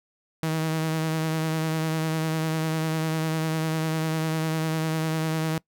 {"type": "tone with vibrato", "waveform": "sawtooth", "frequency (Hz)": 159.2, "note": "D#3", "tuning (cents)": 40, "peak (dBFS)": -20, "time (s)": [0.43, 5.58], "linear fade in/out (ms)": 0, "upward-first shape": "triangle", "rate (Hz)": 10, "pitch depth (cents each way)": 28, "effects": ["noise-tail reverb RT60 0.1 s tail -22 dB re dry"]}